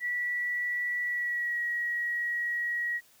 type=tone with pitch glide; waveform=sine; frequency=1949 to 1907.8 Hz; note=B6 to A#6; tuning=-23 to +40 cents; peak=-28 dBFS; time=0-3.01 s; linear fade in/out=50 ms; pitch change=-37 cents; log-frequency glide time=1.05-1.6 s; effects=white hiss -61 dBFS RMS until 3.2 s